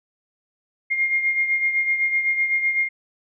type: beating tone pair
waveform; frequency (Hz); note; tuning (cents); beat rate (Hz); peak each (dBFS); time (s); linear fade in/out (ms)
sine; 2124 / 2131.9; C7 / C7; +25 / +32; 7.9; -19 / -27; 0.9-2.89; 20
effects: none